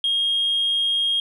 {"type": "tone", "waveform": "sine", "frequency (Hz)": 3248, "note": "G#7", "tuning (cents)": -39, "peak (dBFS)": -17, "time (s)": [0.04, 1.2], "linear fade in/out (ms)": 2, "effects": ["tanh soft clip ceiling -15 dBFS"]}